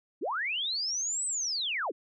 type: linear two-way sweep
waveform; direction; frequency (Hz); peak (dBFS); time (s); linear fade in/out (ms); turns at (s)
sine; up then down; 220 to 8180 to 220; -29; 0.21-1.92; 20; 1.26
effects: none